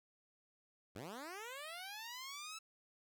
10% pulse linear sweep, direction up, 82.1 to 1325 Hz, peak -38 dBFS, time 0.95-2.59 s, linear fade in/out 10 ms, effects none

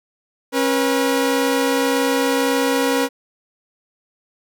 sawtooth tone pair together, 272.4 / 483 Hz, C#4 / B4, -30 / -39 cents, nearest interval minor seventh, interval 991 cents, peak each -15 dBFS, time 0.52-3.09 s, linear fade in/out 50 ms, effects none

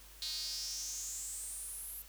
sawtooth tone with high-pass filter sweep, 311.1 Hz, D#4, in tune, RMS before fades -42 dBFS, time 0.22-2.02 s, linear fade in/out 2 ms, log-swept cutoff 4100 to 12000 Hz, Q 5.6, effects added 50 Hz sine -57 dBFS peak until 2.08 s + white hiss -57 dBFS RMS until 2.08 s

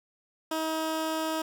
15% pulse tone, 318.1 Hz, D#4, 38 cents sharp, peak -22 dBFS, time 0.51-1.42 s, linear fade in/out 5 ms, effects none

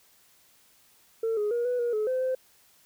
sine tone with pitch steps, 450.9 / 417.7 / 475.8 / 493.9 / 477.2 / 428.2 / 514 / 517 Hz, A4 / G#4 / A#4 / B4 / A#4 / A4 / C5 / C5, +42 / +10 / +35 / 0 / +41 / -47 / -31 / -21 cents, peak -23 dBFS, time 1.23-2.35 s, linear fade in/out 5 ms, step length 140 ms, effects tanh soft clip ceiling -22 dBFS + white hiss -61 dBFS RMS until 2.85 s

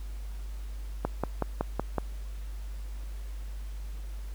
click train, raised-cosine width 1 ms, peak -13 dBFS, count 6, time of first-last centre 1.05-1.983 s, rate 5.36 Hz, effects added 50 Hz sine -35 dBFS peak until 4.34 s + pink hiss -55 dBFS RMS until 4.34 s

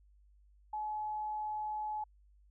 sine tone, 852 Hz, G#5, 44 cents sharp, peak -35 dBFS, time 0.73-2.04 s, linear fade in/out 5 ms, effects added 50 Hz sine -61 dBFS peak until 2.5 s

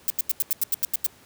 violet noise bursts, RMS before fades -22 dBFS, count 10, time 0.08-1.064 s, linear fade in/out 0 ms, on 21 ms, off 86 ms, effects pink hiss -53 dBFS RMS until 1.25 s + high-pass 80 Hz 12 dB/octave

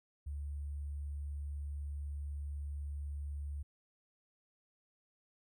sine tone with sample-and-hold, 72 Hz, D2, 34 cents flat, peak -38 dBFS, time 0.26-3.63 s, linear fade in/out 10 ms, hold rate 8820 Hz, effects none

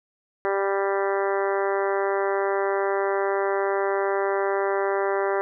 harmonic tone, 196.8 Hz, G3, 7 cents sharp, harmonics 2 / 3 / 4 / 5 / 6 / 7 / 8 / 9 / 10, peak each -24 / -28 / -30 / -32 / -34 / -35 / -36 / -37 / -38 dBFS, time 0.45-5.41 s, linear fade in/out 0 ms, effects none

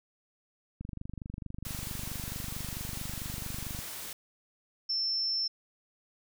click train, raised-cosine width 5 ms, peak -27 dBFS, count 74, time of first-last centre 0.81-3.79 s, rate 24.5 Hz
white noise, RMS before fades -41 dBFS, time 1.65-4.13 s, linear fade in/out 2 ms
sine tone, 5350 Hz, E8, 25 cents sharp, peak -28 dBFS, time 4.89-5.48 s, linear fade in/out 10 ms
effects none

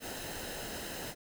pink noise with comb filter, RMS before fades -41 dBFS, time 0-1.15 s, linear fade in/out 50 ms, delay 0.87 ms, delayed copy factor -0.55, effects none

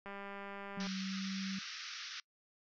click train, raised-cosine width 0.5 ms, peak -32 dBFS, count 162, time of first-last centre 0.06-0.869 s, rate 199 Hz
sine tone with pitch glide, 190 to 192.32 Hz, F#3 to G3, +46 to -33 cents, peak -38 dBFS, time 0.77-1.59 s, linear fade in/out 5 ms, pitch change +21 cents, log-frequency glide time 0.87-1.24 s
white band-pass noise, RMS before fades -46 dBFS, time 0.8-2.2 s, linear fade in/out 2 ms, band 1200 to 5900 Hz, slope 96 dB/octave
effects noise-tail reverb RT60 0.1 s tail -25 dB re dry

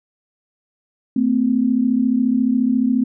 sine tone pair together, 224.4 / 258.7 Hz, A3 / C4, +34 / -19 cents, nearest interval major second, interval 247 cents, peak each -18 / -16 dBFS, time 1.16-3.04 s, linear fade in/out 5 ms, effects none

